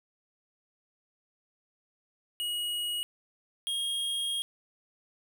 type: tone pair in turn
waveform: square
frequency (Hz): 2900 / 3255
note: F#7 / G#7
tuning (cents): -35 / -36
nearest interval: major second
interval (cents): 199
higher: second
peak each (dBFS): -31 / -30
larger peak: second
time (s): 2.4-3.03 / 3.67-4.42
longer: second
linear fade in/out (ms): 0
effects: none